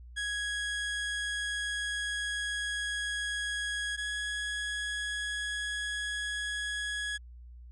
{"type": "tone pair in turn", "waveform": "30% pulse", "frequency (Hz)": [1661.2, 1672.8], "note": ["G#6", "G#6"], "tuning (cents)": [0, 12], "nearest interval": "unison", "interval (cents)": 12, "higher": "second", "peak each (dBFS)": [-29, -30], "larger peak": "first", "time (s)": [[0.16, 3.97], [3.97, 7.18]], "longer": "first", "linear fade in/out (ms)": 20, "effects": ["added 60 Hz sine -46 dBFS peak until 7.71 s", "resampled to 24000 Hz"]}